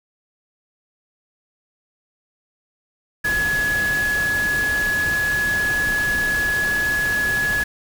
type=tone in noise; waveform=sine; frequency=1690 Hz; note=G#6; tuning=30 cents sharp; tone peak=-18 dBFS; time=3.24-7.64 s; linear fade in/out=10 ms; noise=pink; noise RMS=-29 dBFS; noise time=3.24-7.64 s; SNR=+8 dB; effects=none